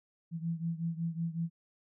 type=beating tone pair; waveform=sine; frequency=164.81 / 170.21 Hz; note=E3 / F3; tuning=0 / -44 cents; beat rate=5.4 Hz; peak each=-34 / -37 dBFS; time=0.31-1.5 s; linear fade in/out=50 ms; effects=none